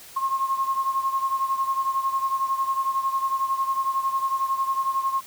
sine beating tone pair, 1072 / 1083 Hz, C6 / C#6, +42 / -41 cents, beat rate 11 Hz, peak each -23 / -28 dBFS, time 0.16-5.21 s, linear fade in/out 10 ms, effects white hiss -45 dBFS RMS until 5.26 s

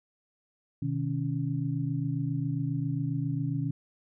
sine tone cluster, 127.6 / 155 / 278.5 Hz, C3 / D#3 / C#4, -43 / -6 / +8 cents, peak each -31 / -31 / -34 dBFS, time 0.82-3.71 s, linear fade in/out 5 ms, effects none

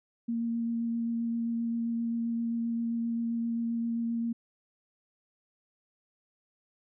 sine tone with vibrato, 231.9 Hz, A#3, 9 cents flat, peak -28 dBFS, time 0.28-4.33 s, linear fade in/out 10 ms, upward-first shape sine, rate 7.6 Hz, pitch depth 10 cents each way, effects none

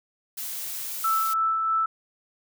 blue noise, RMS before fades -33 dBFS, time 0.37-1.34 s, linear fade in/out 10 ms
sine tone with tremolo, 1319 Hz, E6, 1 cent sharp, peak -20 dBFS, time 1.04-1.86 s, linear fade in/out 5 ms, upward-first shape sine, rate 3.1 Hz, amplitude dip 30%
effects none

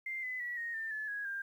sine tone with pitch steps, 2093 / 2014 / 1937.1 / 1863.6 / 1792.8 / 1724.8 / 1659.3 / 1596.3 Hz, C7 / B6 / B6 / A#6 / A6 / A6 / G#6 / G6, 0 / +33 / -34 / -1 / +32 / -35 / -2 / +31 cents, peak -36 dBFS, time 0.06-1.42 s, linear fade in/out 5 ms, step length 170 ms, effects 11-bit

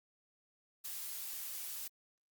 blue noise, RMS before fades -43 dBFS, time 0.84-1.88 s, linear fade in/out 10 ms, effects Opus 48 kbps

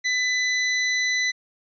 sawtooth tone, 2000 Hz, B6, 21 cents sharp, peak -17 dBFS, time 0.04-1.32 s, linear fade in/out 20 ms, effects resampled to 16000 Hz

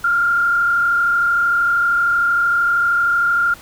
sine tone with frequency modulation, 1396.9 Hz, F6, in tune, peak -13 dBFS, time 0.04-3.54 s, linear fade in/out 5 ms, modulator 33 Hz, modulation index 0.73, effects pink hiss -41 dBFS RMS until 3.61 s

